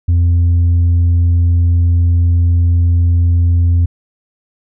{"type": "tone", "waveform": "sine", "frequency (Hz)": 86, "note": "F2", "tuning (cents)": -26, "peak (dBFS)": -5, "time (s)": [0.08, 3.86], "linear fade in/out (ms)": 10, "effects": ["tanh soft clip ceiling -7 dBFS"]}